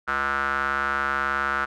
square tone with band-pass filter, 69.3 Hz, C#2, in tune, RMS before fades -25 dBFS, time 0.07-1.66 s, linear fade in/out 20 ms, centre 1400 Hz, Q 6.4, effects none

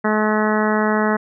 harmonic tone, 214 Hz, A3, 48 cents flat, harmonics 1 / 2 / 3 / 4 / 5 / 6 / 7 / 8 / 9, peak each -19 / -22 / -24 / -25 / -26 / -27 / -27 / -28 / -29 dBFS, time 0.04-1.17 s, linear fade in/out 10 ms, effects none

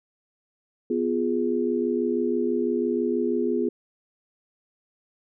sine chord, F diminished, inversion second, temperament equal with one note detuned, 248.2 / 349.2 / 415.3 Hz, Cb4 / F4 / Ab4, +9 / 0 / 0 cents, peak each -26 dBFS, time 0.9-3.69 s, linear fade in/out 5 ms, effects none

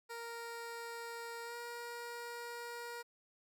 15% pulse tone with pitch glide, 466.2 to 474.3 Hz, A#4 to A#4, 0 to +30 cents, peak -37 dBFS, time 0.09-3.03 s, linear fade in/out 20 ms, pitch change +30 cents, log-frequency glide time 1.44-1.55 s, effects none

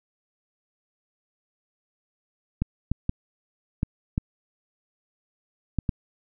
clicks, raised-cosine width 5 ms, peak -11 dBFS, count 7, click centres 2.62 / 2.916 / 3.094 / 3.831 / 4.179 / 5.787 / 5.892 s, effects none

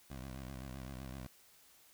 15% pulse tone with vibrato, 65.41 Hz, C2, in tune, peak -38 dBFS, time 0.1-1.27 s, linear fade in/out 5 ms, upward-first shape sine, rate 7.8 Hz, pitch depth 99 cents each way, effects white hiss -64 dBFS RMS until 1.93 s

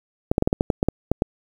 clicks, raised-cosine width 2 ms, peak -4 dBFS, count 11, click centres 0.315 / 0.381 / 0.424 / 0.475 / 0.529 / 0.609 / 0.702 / 0.829 / 0.886 / 1.116 / 1.221 s, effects 7-bit

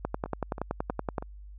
two click trains, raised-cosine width 1 ms, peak -15 / -24 dBFS, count 13 / 4, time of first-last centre 0.05-1.182 / 0.26-1.225 s, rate 10.6 / 3.11 Hz, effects added 50 Hz sine -43 dBFS peak until 1.58 s

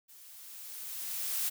blue noise with level ramp, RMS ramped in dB -55 to -31 dBFS, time 0.08-1.5 s, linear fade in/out 20 ms, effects none

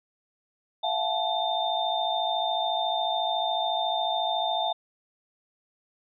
sine tone cluster, 673 / 727 / 866 / 3608 Hz, E5 / F#5 / A5 / A7, +36 / -31 / -28 / +43 cents, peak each -30 dBFS, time 0.83-4.73 s, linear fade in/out 10 ms, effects none

